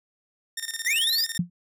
10% pulse tone with tremolo, 1825 Hz, A#6, 37 cents flat, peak -19 dBFS, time 0.57-1.38 s, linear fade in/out 5 ms, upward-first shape square, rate 18 Hz, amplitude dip 75%
square linear sweep, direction up, 1760 to 5230 Hz, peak -22 dBFS, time 0.85-1.26 s, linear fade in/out 20 ms
sine tone with exponential decay, 174.61 Hz, F3, in tune, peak -17 dBFS, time 1.39-1.5 s, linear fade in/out 5 ms, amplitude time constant 23 ms
effects none

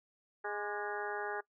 harmonic tone with a mistuned harmonic, 207 Hz, G#3, 5 cents flat, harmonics 2 / 3 / 4 / 5 / 6 / 7 / 8 / 9, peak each -41 / -48 / -41 / -51 / -47 / -44 / -43 / -51 dBFS, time 0.44-1.41 s, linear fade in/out 10 ms, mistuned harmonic 6, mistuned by -69 cents, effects noise-tail reverb RT60 0.1 s tail -20 dB re dry

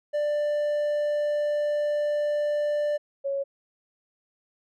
triangle / sine tone pair in turn, 591 / 553.9 Hz, D5 / C#5, +11 / -1 cents, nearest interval minor second, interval 112 cents, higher first, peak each -21 / -25 dBFS, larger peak first, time 0.13-2.98 / 3.24-3.44 s, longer first, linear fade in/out 20 ms, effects none

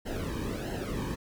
brown noise with flanger, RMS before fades -34 dBFS, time 0.05-1.16 s, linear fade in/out 20 ms, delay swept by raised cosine 0.84 to 1.48 ms, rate 1.5 Hz, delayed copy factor -0.85, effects none

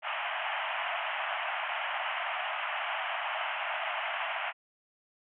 pink band-pass noise, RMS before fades -34 dBFS, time 0.02-4.53 s, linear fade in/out 50 ms, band 630 to 3100 Hz, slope 96 dB/octave, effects none

